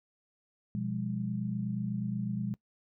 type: chord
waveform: sine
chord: F diminished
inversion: second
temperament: equal with one note detuned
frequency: 123.47 / 174.61 / 202.9 Hz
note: Cb3 / F3 / Ab3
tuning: 0 / 0 / -40 cents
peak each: -36 / -37 / -34 dBFS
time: 0.75-2.54 s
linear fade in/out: 0 ms
effects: noise-tail reverb RT60 0.1 s tail -21 dB re dry